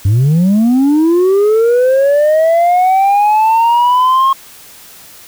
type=linear sweep; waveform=sine; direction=up; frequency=92.5 to 1083 Hz; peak=-4 dBFS; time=0.05-4.33 s; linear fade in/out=5 ms; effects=tanh soft clip ceiling -6 dBFS + white hiss -37 dBFS RMS until 5.27 s